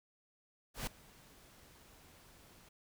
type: noise with ADSR envelope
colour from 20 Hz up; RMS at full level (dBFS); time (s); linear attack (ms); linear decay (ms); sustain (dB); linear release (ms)
pink; -38; 0.74-2.69; 130; 5; -23; 7
effects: none